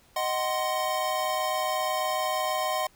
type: chord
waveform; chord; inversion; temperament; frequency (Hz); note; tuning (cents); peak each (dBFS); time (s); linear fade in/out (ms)
square; C diminished; first; equal with one note detuned; 622.3 / 748.6 / 1046.5; Eb5 / Gb5 / C6; 0 / +20 / 0; -31; 0.16-2.87; 5
effects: pink hiss -60 dBFS RMS until 2.95 s